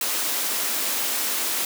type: high-pass noise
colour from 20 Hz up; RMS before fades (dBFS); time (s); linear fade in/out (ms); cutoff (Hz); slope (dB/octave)
white; -25; 0.01-1.65; 2; 220; 48
effects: none